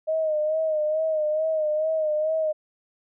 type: tone with vibrato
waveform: sine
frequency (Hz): 622.3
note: D#5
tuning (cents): 0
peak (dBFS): -21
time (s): 0.07-2.53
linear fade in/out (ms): 20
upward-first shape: sine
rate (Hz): 2.3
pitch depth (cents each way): 49
effects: none